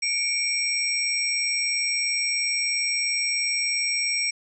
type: tone cluster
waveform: sine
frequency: 2207 / 2347 / 5590 / 8010 Hz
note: C#7 / D7 / F8 / B8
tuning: -8 / -2 / +1 / +23 cents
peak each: -31 / -28 / -25 / -31 dBFS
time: 0.02-4.31 s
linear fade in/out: 10 ms
effects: none